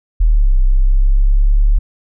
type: linear two-way sweep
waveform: sine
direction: down then up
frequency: 41.31 to 31.88 to 36.34 Hz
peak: -7 dBFS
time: 0.2-1.79 s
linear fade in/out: 10 ms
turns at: 0.54 s
effects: none